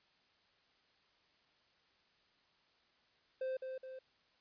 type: tone with echo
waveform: triangle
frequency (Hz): 521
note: C5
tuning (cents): -7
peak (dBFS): -34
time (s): 3.41-3.57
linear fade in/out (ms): 5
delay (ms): 210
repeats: 2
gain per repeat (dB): -5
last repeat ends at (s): 3.99
effects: white hiss -72 dBFS RMS until 4.4 s + resampled to 11025 Hz